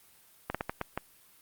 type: slowing click train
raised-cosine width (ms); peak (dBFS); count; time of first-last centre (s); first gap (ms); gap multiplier
0.5; -16; 6; 0.5-0.976; 46; 1.37
effects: white hiss -60 dBFS RMS until 1.41 s + Opus 32 kbps